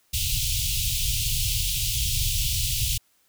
pink band-stop noise, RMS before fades -25 dBFS, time 0.13-2.98 s, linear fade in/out 10 ms, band 130 to 2700 Hz, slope 48 dB/octave, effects white hiss -65 dBFS RMS until 3.28 s

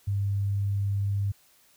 sine tone, 99.9 Hz, G2, 33 cents sharp, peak -24 dBFS, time 0.07-1.32 s, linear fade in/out 10 ms, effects white hiss -61 dBFS RMS until 1.76 s

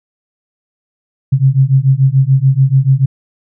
sine beating tone pair, 130.81 / 137.71 Hz, C3 / C#3, 0 / -11 cents, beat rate 6.9 Hz, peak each -10 dBFS, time 1.32-3.06 s, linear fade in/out 10 ms, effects none

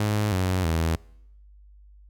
sawtooth tone with pitch steps, 105.2 / 92.65 / 81.59 Hz, G#2 / F#2 / E2, +23 / +3 / -17 cents, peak -18 dBFS, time 0-0.96 s, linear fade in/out 5 ms, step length 320 ms, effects noise-tail reverb RT60 0.8 s tail -25 dB re dry + added 50 Hz sine -48 dBFS peak until 2.09 s

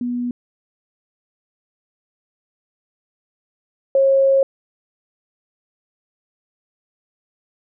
sine tone pair in turn, 243.9 / 542 Hz, B3 / C#5, -21 / -39 cents, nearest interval octave + major second, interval 1382 cents, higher second, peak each -20 / -11 dBFS, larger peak second, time 0.01-0.31 / 3.95-4.43 s, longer second, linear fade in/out 2 ms, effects none

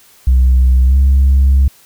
sine tone with pitch glide, 63.8 to 67.59 Hz, C2 to C#2, -43 to -43 cents, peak -4 dBFS, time 0.27-1.68 s, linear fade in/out 5 ms, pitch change +100 cents, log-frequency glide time 0.84-0.97 s, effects tanh soft clip ceiling -4 dBFS + white hiss -46 dBFS RMS until 1.85 s

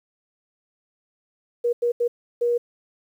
sine tone bursts at uneven times, 477.8 Hz, A#4, 43 cents sharp, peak -18 dBFS, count 4, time 1.64-1.73 / 1.82-1.92 / 2-2.08 / 2.41-2.58 s, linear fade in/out 10 ms, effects 9-bit

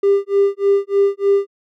triangle tone with tremolo, 398.5 Hz, G4, 28 cents sharp, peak -6 dBFS, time 0.03-1.47 s, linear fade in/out 5 ms, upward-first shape sine, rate 3.3 Hz, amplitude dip 100%, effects tanh soft clip ceiling -6 dBFS

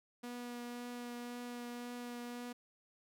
sawtooth tone with vibrato, 242.1 Hz, B3, 34 cents flat, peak -39 dBFS, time 0.23-2.53 s, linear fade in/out 10 ms, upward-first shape triangle, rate 1.9 Hz, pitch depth 12 cents each way, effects none

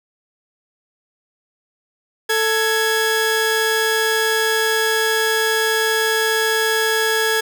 sawtooth tone pair together, 442.6 / 1670 Hz, A4 / G#6, +10 / +9 cents, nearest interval octave + major seventh, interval 2299 cents, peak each -15 dBFS, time 2.29-7.41 s, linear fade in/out 10 ms, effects none

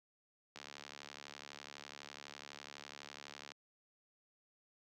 click train, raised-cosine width 0.2 ms, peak -30 dBFS, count 214, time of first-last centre 0.56-3.518 s, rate 72 Hz, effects high-pass 200 Hz 12 dB/octave

